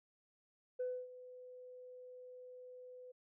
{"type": "tone with ADSR envelope", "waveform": "sine", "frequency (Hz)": 502, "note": "B4", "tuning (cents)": 28, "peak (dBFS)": -34, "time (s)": [0.79, 3.12], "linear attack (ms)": 13, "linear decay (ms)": 270, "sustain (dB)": -17, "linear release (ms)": 11, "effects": ["tanh soft clip ceiling -33 dBFS"]}